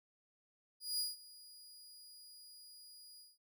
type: tone with ADSR envelope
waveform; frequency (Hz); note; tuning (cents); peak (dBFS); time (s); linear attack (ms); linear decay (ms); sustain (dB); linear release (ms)
sawtooth; 4890; D#8; -31; -31; 0.8-3.38; 190; 170; -21; 190
effects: none